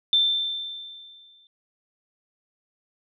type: tone with exponential decay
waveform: sine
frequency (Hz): 3558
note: A7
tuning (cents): +19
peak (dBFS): -15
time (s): 0.13-1.47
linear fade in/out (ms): 1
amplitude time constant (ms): 290
effects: none